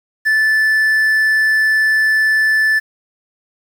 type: tone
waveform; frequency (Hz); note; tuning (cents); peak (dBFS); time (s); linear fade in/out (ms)
triangle; 1751; A6; -9; -9; 0.25-2.8; 20
effects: 7-bit